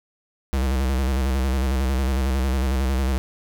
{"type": "tone with vibrato", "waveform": "square", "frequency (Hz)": 65.9, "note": "C2", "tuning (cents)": 13, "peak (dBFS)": -20, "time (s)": [0.53, 3.18], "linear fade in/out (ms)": 0, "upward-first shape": "square", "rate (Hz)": 11, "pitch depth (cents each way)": 62, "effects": []}